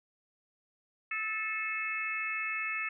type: harmonic tone with a mistuned harmonic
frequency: 434.5 Hz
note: A4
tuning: 22 cents flat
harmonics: 3 / 4 / 5 / 6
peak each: -40 / -39 / -36 / -36 dBFS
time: 1.11-2.89 s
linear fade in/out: 5 ms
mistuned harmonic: 4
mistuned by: +24 cents
effects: none